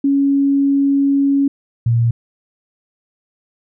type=tone pair in turn; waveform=sine; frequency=278.2 / 116.97 Hz; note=C#4 / A#2; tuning=+6 / +6 cents; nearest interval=octave + minor third; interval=1500 cents; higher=first; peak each=-11 dBFS; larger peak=neither; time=0.04-1.48 / 1.86-2.11 s; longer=first; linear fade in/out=5 ms; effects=none